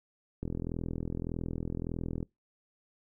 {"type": "click train", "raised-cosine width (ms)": 3, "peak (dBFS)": -22, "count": 76, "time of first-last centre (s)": [0.43, 2.229], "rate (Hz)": 41.7, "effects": ["noise-tail reverb RT60 0.2 s tail -25 dB re dry"]}